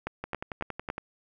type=two click trains; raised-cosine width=0.5 ms; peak=-16 / -19 dBFS; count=4 / 9; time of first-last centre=0.07-0.901 / 0.24-0.981 s; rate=3.61 / 10.8 Hz; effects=none